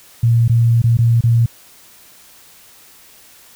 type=tone with dropouts; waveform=sine; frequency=116.6 Hz; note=A#2; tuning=1 cent sharp; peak=-9 dBFS; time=0.23-1.46 s; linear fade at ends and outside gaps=5 ms; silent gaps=0.48-0.495 / 0.819-0.839 / 0.971-0.987 / 1.209-1.237 s; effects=white hiss -45 dBFS RMS until 3.55 s